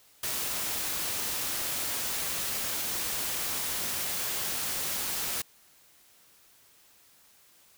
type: noise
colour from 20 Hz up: white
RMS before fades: -32 dBFS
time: 0.23-5.42 s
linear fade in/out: 5 ms
effects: white hiss -60 dBFS RMS until 7.77 s